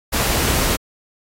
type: noise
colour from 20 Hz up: pink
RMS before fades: -18 dBFS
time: 0.12-0.77 s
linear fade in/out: 20 ms
effects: AAC 48 kbps